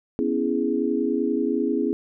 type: chord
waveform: sine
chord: C# minor seventh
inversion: third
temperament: equal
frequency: 246.9 / 277.2 / 329.6 / 415.3 Hz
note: B3 / C#4 / E4 / G#4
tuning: 0 / 0 / 0 / 0 cents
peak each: -26 dBFS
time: 0.19-1.93 s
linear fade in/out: 0 ms
effects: none

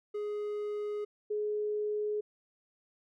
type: tone pair in turn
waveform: triangle / sine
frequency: 417 / 420.6 Hz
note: G#4 / G#4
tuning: +7 / +22 cents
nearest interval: unison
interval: 15 cents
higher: second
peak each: -31 / -30 dBFS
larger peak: second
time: 0.14-1.05 / 1.3-2.21 s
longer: neither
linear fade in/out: 10 ms
effects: none

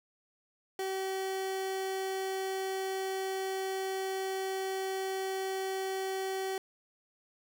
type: tone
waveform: 30% pulse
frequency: 382.4 Hz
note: G4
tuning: 43 cents flat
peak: -30 dBFS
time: 0.79-6.58 s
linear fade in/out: 2 ms
effects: none

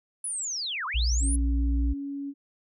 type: linear two-way sweep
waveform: sine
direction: down then up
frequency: 10310 to 977 to 10310 Hz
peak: -29 dBFS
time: 0.24-1.36 s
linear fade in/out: 5 ms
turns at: 0.86 s
type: tone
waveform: sine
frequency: 59.1 Hz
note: A#1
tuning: 24 cents sharp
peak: -22 dBFS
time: 0.94-1.94 s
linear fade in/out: 20 ms
type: tone with pitch glide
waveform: sine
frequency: 277.2 to 280.4 Hz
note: C#4 to C#4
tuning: 0 to +20 cents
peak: -31 dBFS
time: 1.2-2.34 s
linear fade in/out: 50 ms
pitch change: +20 cents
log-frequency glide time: 1.42-2.07 s
effects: none

